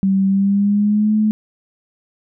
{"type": "tone with pitch glide", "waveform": "sine", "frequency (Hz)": [193.3, 214.5], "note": ["G3", "A3"], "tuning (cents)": [-24, -44], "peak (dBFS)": -12, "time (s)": [0.03, 1.31], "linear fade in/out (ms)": 0, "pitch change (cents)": 180, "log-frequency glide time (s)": [0.26, 1.14], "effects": []}